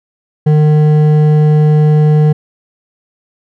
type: tone with hard clipping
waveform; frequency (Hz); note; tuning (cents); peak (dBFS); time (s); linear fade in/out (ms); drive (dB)
triangle; 151.8; D#3; -42; -7; 0.46-2.33; 10; 12
effects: none